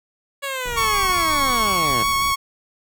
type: linear sweep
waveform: 10% pulse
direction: down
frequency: 564 to 100 Hz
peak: -16 dBFS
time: 0.42-2.04 s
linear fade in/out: 20 ms
type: noise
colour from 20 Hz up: brown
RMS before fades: -33 dBFS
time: 0.65-2.33 s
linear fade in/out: 10 ms
type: tone with vibrato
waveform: sawtooth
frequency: 1108.7 Hz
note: C#6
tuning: in tune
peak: -14 dBFS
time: 0.76-2.36 s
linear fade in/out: 20 ms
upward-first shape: square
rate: 5.5 Hz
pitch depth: 11 cents each way
effects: none